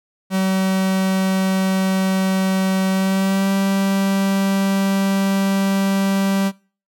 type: tone with pitch glide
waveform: 45% pulse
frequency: 190 to 195.12 Hz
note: F#3 to G3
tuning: +46 to -8 cents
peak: -16 dBFS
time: 0.3-6.52 s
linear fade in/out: 50 ms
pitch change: +46 cents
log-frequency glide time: 2.9-3.5 s
effects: noise-tail reverb RT60 0.4 s tail -24 dB re dry